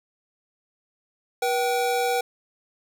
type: tone pair together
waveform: square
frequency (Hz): 483.6 / 770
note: B4 / G5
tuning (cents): -36 / -31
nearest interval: minor sixth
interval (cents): 805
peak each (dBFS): -25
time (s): 1.42-2.21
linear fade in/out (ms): 5
effects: none